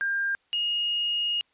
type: tone pair in turn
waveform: sine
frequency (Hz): 1600 / 2862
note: G6 / F7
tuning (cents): +35 / +42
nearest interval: minor seventh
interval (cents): 1007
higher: second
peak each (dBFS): -24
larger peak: neither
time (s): 0.01-0.35 / 0.53-1.41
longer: second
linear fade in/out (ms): 0
effects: white hiss -67 dBFS RMS until 1.53 s + resampled to 8000 Hz